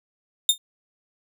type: tone with exponential decay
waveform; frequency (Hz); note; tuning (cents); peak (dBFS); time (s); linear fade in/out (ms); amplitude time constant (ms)
sawtooth; 3638; A#7; -43; -7; 0.49-0.58; 2; 18
effects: none